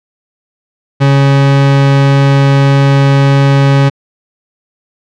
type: tone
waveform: 40% pulse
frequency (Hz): 138.59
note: C#3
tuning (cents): 0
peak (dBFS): -4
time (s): 1-3.9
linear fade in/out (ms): 20
effects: low-pass 4000 Hz 12 dB/octave